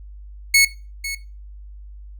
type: tone with echo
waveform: sawtooth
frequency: 2200 Hz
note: C#7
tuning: 14 cents flat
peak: -7 dBFS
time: 0.54-0.65 s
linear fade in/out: 5 ms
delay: 500 ms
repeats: 1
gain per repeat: -14 dB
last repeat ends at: 1.15 s
effects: noise-tail reverb RT60 0.3 s tail -17 dB re dry + added 50 Hz sine -36 dBFS peak until 2.19 s